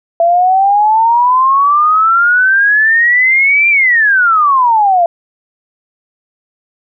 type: exponential two-way sweep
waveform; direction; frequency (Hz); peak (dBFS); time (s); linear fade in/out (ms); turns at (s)
sine; up then down; 669 to 2390 to 669; -6; 0.2-5.06; 2; 3.69
effects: none